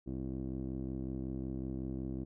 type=tone with low-pass filter; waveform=15% pulse; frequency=65.41 Hz; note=C2; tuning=in tune; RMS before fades=-39 dBFS; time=0.06-2.25 s; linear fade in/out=20 ms; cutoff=360 Hz; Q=3.7; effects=none